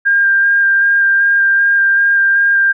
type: tone with vibrato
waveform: sine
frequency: 1600 Hz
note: G6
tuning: 35 cents sharp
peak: -8 dBFS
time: 0.05-2.73 s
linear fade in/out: 20 ms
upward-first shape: square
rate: 2.6 Hz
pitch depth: 10 cents each way
effects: none